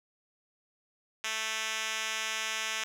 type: tone with band-pass filter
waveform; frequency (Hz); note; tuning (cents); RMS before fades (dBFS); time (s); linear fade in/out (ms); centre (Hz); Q
5% pulse; 220; A3; 0; -34; 1.24-2.84; 2; 4100; 1.1
effects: none